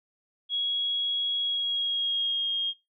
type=tone with pitch glide; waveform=sine; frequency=3322 to 3244 Hz; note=G#7 to G#7; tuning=0 to -41 cents; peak=-25 dBFS; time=0.49-2.74 s; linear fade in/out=50 ms; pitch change=-41 cents; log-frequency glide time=1.38-2.5 s; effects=noise-tail reverb RT60 0.2 s tail -21 dB re dry